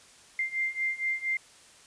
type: beating tone pair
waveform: sine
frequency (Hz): 2094 / 2098.3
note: C7 / C7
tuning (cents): +1 / +4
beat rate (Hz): 4.3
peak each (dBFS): -32 / -30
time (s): 0.39-1.37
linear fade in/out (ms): 2
effects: white hiss -55 dBFS RMS until 1.86 s + resampled to 22050 Hz